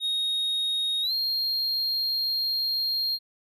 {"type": "tone with pitch glide", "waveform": "triangle", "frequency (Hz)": [3740, 4222], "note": ["A#7", "C8"], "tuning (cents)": [5, 15], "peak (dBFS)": -23, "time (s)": [0, 3.19], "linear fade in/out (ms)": 50, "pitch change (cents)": 210, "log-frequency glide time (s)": [1.02, 1.13], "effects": []}